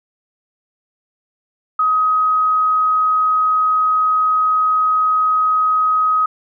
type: tone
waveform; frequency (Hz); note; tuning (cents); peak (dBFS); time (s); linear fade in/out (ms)
sine; 1262; D#6; +24; -12; 1.79-6.26; 5
effects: none